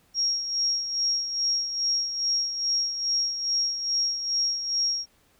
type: tone with tremolo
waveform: sine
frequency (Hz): 5588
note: F8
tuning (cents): 0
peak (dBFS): -21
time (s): 0.14-5.06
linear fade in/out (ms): 50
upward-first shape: sine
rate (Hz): 2.4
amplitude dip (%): 60
effects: pink hiss -63 dBFS RMS until 5.39 s